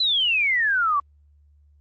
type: exponential sweep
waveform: sine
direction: down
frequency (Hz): 4102 to 1108.7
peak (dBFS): -18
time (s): 0-1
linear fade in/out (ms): 5
effects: added 73 Hz sine -53 dBFS peak until 1.8 s + Opus 32 kbps